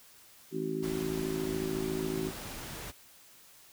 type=harmonic tone; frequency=54 Hz; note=A1; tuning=32 cents flat; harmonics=3 / 4 / 5 / 6 / 7; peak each=-39 / -42 / -38 / -39 / -34 dBFS; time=0.51-2.32 s; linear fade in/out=50 ms
type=noise; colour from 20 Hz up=pink; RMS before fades=-42 dBFS; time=0.82-2.92 s; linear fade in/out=20 ms
effects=white hiss -57 dBFS RMS until 3.72 s